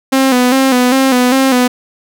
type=tone with vibrato; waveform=sawtooth; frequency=257.5 Hz; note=C4; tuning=28 cents flat; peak=-4 dBFS; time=0.12-1.68 s; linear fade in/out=10 ms; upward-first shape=square; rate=2.5 Hz; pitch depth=60 cents each way; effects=none